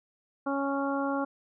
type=harmonic tone; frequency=277.2 Hz; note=C#4; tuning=in tune; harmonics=1 / 2 / 3 / 4 / 5; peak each=-30 / -33 / -35 / -36 / -37 dBFS; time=0.46-1.25 s; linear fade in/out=10 ms; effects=none